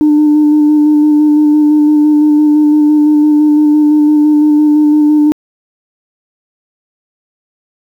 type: tone with vibrato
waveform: sine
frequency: 300 Hz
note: D4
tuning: 37 cents sharp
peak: -3 dBFS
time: 0.01-5.32 s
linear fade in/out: 0 ms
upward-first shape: square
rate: 5.9 Hz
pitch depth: 14 cents each way
effects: tanh soft clip ceiling -2 dBFS + 7-bit